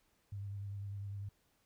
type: tone with vibrato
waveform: sine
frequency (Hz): 100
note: G2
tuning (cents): +35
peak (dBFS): -40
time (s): 0.32-1.29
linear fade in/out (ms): 5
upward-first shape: sine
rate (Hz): 10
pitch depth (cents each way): 26
effects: pink hiss -75 dBFS RMS until 1.65 s